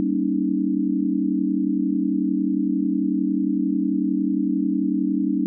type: chord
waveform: sine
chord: Eb dominant seventh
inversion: first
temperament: just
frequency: 194.45 / 233.3 / 280 / 311.1 Hz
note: G3 / Bb3 / Db4 / Eb4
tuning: -14 / +2 / +18 / 0 cents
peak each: -25 / -27 / -23 / -24 dBFS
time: 0-5.46 s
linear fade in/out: 0 ms
effects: none